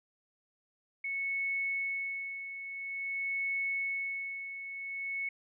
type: tone with tremolo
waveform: sine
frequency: 2206 Hz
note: C#7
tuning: 9 cents flat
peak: -30 dBFS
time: 1.04-5.29 s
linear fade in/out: 5 ms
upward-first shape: sine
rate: 0.49 Hz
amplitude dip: 65%
effects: none